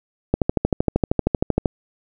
click train, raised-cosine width 2 ms, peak -3 dBFS, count 18, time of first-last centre 0.34-1.658 s, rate 12.9 Hz, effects none

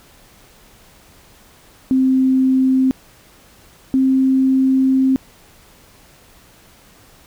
sine tone pair in turn, 261.6 / 264 Hz, C4 / C4, 0 / +16 cents, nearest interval unison, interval 16 cents, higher second, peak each -11 dBFS, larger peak neither, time 1.91-2.91 / 3.94-5.16 s, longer second, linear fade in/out 0 ms, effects pink hiss -48 dBFS RMS until 7.26 s

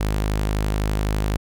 sawtooth tone, 51.91 Hz, G#1, in tune, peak -16 dBFS, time 0-1.37 s, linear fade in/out 10 ms, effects none

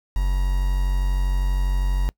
triangle tone with quantisation, 46.25 Hz, F#1, in tune, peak -16 dBFS, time 0.16-2.09 s, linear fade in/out 0 ms, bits 6, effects noise-tail reverb RT60 0.1 s tail -24 dB re dry

